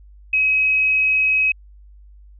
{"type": "tone", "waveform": "sine", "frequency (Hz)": 2546, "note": "D#7", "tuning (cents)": 39, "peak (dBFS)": -14, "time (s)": [0.33, 1.52], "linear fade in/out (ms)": 5, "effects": ["added 50 Hz sine -42 dBFS peak until 2.39 s"]}